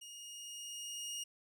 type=tone with level ramp; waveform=20% pulse; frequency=2858 Hz; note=F7; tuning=39 cents sharp; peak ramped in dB=-44 to -34 dBFS; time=0.01-1.24 s; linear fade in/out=10 ms; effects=none